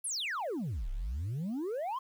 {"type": "exponential two-way sweep", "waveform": "sine", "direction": "down then up", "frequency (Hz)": [11530, 30.1, 1105], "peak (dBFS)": -30, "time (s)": [0.04, 1.99], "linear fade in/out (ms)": 10, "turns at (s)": 0.9, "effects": ["tanh soft clip ceiling -32 dBFS", "10-bit"]}